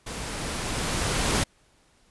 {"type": "noise with level ramp", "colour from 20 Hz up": "pink", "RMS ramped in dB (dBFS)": [-35, -23], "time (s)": [0.06, 1.44], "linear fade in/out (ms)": 10, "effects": ["pink hiss -62 dBFS RMS until 2.1 s", "resampled to 24000 Hz"]}